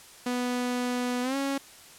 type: tone with pitch glide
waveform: sawtooth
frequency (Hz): 246.9 to 275.5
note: B3 to C#4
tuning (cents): 0 to -11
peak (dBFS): -23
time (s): 0.26-1.58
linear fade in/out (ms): 5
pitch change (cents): +189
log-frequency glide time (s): 1.22-1.36
effects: white hiss -50 dBFS RMS until 1.98 s + low-pass 11000 Hz 12 dB/octave